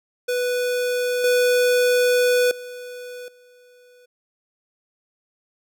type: tone with level steps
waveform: square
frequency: 493.9 Hz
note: B4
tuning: in tune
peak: -21 / -16 / -34 / -50 dBFS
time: 0.28-4.06 s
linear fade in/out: 10 ms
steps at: 1.24 / 2.51 / 3.28 s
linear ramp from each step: 2 ms
effects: none